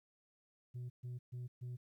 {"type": "tone bursts", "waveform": "sine", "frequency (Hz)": 123.6, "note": "B2", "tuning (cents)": 2, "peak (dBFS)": -39, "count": 4, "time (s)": [0.74, 1.77], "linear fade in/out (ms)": 20, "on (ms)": 160, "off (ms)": 130, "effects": ["tanh soft clip ceiling -41 dBFS", "13-bit"]}